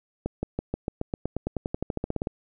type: accelerating click train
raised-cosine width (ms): 2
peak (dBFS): -14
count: 21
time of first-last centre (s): 0.26-2.271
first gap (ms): 170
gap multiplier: 0.94
effects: none